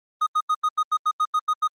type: tone bursts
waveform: triangle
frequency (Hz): 1244.5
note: D#6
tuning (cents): 0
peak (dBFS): -16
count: 11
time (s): 0.21-1.677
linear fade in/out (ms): 10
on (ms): 57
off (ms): 84
effects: Opus 24 kbps